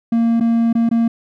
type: tone with dropouts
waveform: triangle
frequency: 230.8 Hz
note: A#3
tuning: 17 cents flat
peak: -10 dBFS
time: 0.12-1.08 s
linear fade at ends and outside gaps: 5 ms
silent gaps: 0.4-0.407 / 0.729-0.751 / 0.891-0.912 s
effects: none